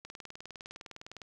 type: click train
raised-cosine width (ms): 0.2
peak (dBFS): -28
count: 24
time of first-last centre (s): 0.05-1.218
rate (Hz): 19.7
effects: none